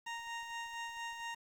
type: tone with tremolo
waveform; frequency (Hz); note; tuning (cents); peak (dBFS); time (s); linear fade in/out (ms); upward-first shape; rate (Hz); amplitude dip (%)
20% pulse; 930; A#5; -4; -34; 0.06-1.35; 10; sine; 4.3; 45
effects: low-pass 7000 Hz 12 dB/octave + 10-bit

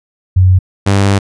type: tone pair in turn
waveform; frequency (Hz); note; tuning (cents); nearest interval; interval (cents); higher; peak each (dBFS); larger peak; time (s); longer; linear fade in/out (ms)
sine / sawtooth; 92.5 / 99.17; F#2 / G2; 0 / +21; minor second; 121; second; -4; neither; 0.36-0.59 / 0.86-1.19; second; 10
effects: resampled to 22050 Hz

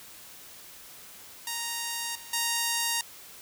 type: tone with level steps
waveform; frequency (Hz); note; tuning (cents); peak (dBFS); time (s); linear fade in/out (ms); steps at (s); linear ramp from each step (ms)
5% pulse; 932.3; A#5; 0; -19 / -33 / -14; 1.47-3.01; 2; 2.15 / 2.33; 5
effects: white hiss -48 dBFS RMS until 3.41 s

